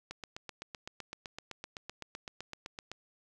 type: click train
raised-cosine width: 0.2 ms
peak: -24 dBFS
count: 23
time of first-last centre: 0.11-2.916 s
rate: 7.84 Hz
effects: none